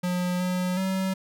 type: tone with pitch steps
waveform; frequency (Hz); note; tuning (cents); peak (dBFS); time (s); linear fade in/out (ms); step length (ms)
square; 179.4 / 181.7 / 189.8; F3 / F#3 / F#3; +47 / -31 / +44; -25; 0.03-1.14; 10; 370
effects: none